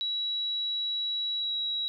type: tone with pitch glide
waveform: sine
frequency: 3900 to 3875 Hz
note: B7 to B7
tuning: -23 to -34 cents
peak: -28 dBFS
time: 0.01-1.88 s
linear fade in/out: 0 ms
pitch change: -11 cents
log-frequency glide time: 1.38-1.53 s
effects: none